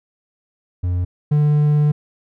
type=tone pair in turn; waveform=triangle; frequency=89.2 / 148.61 Hz; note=F2 / D3; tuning=+37 / +21 cents; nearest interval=major sixth; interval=884 cents; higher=second; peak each=-15 / -10 dBFS; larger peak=second; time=0.83-1.05 / 1.31-1.92 s; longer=second; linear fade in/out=10 ms; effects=none